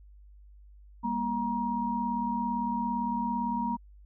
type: tone cluster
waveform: sine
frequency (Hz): 200.6 / 238.3 / 947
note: G3 / A#3 / A#5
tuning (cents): +40 / +38 / +27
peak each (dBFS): -35 / -32 / -30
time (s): 1.03-3.77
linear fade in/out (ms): 20
effects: added 50 Hz sine -50 dBFS peak until 4.05 s